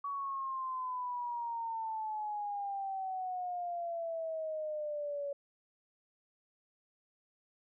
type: exponential sweep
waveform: sine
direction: down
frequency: 1133 to 563 Hz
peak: -35 dBFS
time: 0.04-5.33 s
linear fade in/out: 5 ms
effects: none

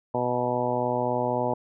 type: harmonic tone with a mistuned harmonic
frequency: 123.47 Hz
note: B2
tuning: in tune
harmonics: 1 / 2 / 3 / 4 / 5 / 6 / 7 / 8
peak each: -34 / -32 / -33 / -30 / -29 / -34 / -30 / -34 dBFS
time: 0.14-1.54 s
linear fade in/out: 5 ms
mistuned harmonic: 8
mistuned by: -37 cents
effects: none

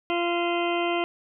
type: harmonic tone with a mistuned harmonic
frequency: 345.3 Hz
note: F4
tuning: 20 cents flat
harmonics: 1 / 2 / 3 / 4 / 6 / 7 / 8 / 9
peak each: -26 / -28 / -33 / -36 / -35 / -37 / -36 / -36 dBFS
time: 0.1-1.04 s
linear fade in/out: 0 ms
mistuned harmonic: 7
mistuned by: +58 cents
effects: none

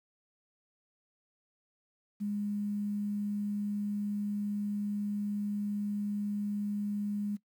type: tone with quantisation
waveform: sine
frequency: 205.6 Hz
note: G#3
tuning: 17 cents flat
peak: -31 dBFS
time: 2.2-7.37 s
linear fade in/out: 20 ms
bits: 10
effects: noise-tail reverb RT60 0.1 s tail -19 dB re dry

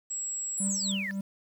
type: tone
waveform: sine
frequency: 7700 Hz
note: B8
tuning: 45 cents flat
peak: -31 dBFS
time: 0.1-0.92 s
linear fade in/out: 10 ms
type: exponential sweep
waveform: sine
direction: down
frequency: 11175 to 1717 Hz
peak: -31 dBFS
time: 0.58-1.11 s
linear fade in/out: 0 ms
type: tone with tremolo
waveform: triangle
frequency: 196 Hz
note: G3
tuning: in tune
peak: -26 dBFS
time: 0.6-1.21 s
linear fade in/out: 5 ms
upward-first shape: triangle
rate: 3.7 Hz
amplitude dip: 80%
effects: 9-bit

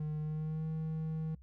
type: tone with pitch glide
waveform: triangle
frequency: 152.6 to 158.53 Hz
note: D#3 to D#3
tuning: -33 to +33 cents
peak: -32 dBFS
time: 0-1.35 s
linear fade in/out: 5 ms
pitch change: +66 cents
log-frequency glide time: 0.2-0.66 s
effects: noise-tail reverb RT60 0.1 s tail -24 dB re dry + added 65 Hz sine -53 dBFS peak until 1.42 s

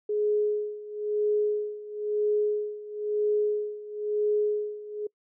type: tone with tremolo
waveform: sine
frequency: 419.7 Hz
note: G#4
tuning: 18 cents sharp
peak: -21 dBFS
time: 0.09-5.07 s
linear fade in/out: 5 ms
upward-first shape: sine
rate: 1 Hz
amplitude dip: 85%
effects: noise-tail reverb RT60 0.1 s tail -25 dB re dry

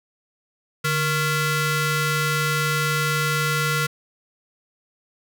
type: ring-modulated tone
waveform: sawtooth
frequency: 620 Hz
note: D#5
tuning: 6 cents flat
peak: -13 dBFS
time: 0.84-3.87 s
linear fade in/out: 10 ms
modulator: 768 Hz
effects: none

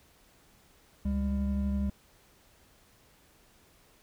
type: tone pair together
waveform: triangle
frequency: 70.8 / 200.3 Hz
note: C#2 / G3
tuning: +37 / +38 cents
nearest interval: octave + tritone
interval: 1801 cents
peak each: -28 dBFS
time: 1.05-1.9 s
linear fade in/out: 5 ms
effects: pink hiss -62 dBFS RMS until 4.02 s

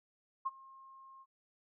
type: tone with ADSR envelope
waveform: sine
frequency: 1070 Hz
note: C6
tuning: 38 cents sharp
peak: -30 dBFS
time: 0.45-1.26 s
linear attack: 16 ms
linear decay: 31 ms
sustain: -23 dB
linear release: 46 ms
effects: none

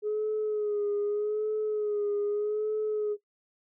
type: tone with vibrato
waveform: sine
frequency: 420 Hz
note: G#4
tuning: 19 cents sharp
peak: -25 dBFS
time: 0.02-3.17 s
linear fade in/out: 50 ms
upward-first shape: sine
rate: 0.82 Hz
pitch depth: 41 cents each way
effects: noise-tail reverb RT60 0.1 s tail -18 dB re dry + tanh soft clip ceiling -23 dBFS

